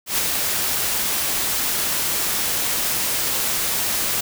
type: noise with ADSR envelope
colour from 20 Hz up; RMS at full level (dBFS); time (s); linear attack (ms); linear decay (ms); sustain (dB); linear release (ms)
white; -19; 0.06-4.21; 120; 17; -3; 8
effects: none